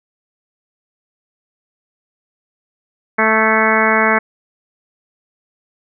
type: harmonic tone with a mistuned harmonic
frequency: 220 Hz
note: A3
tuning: in tune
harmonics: 1 / 2 / 3 / 4 / 5 / 6 / 7 / 8 / 9 / 10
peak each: -20 / -20 / -20 / -20 / -20 / -20 / -20 / -20 / -20 / -20 dBFS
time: 3.18-4.19 s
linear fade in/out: 10 ms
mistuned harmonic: 8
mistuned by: -26 cents
effects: none